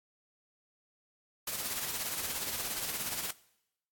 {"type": "noise with tremolo", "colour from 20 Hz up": "white", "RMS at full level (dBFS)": -34, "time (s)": [1.47, 3.31], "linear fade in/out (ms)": 5, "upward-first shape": "sine", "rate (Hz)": 17, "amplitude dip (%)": 45, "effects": ["noise-tail reverb RT60 0.8 s tail -20 dB re dry", "AAC 64 kbps"]}